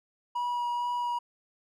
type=tone with vibrato; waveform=triangle; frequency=966 Hz; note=B5; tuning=39 cents flat; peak=-26 dBFS; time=0.35-1.19 s; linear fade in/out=10 ms; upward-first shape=sine; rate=2.2 Hz; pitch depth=10 cents each way; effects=none